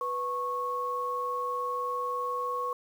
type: tone pair together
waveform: sine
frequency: 493.9 / 1099.2 Hz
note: B4 / C#6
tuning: 0 / -15 cents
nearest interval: octave + major second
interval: 1385 cents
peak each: -35 / -30 dBFS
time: 0.01-2.73 s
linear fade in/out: 2 ms
effects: 9-bit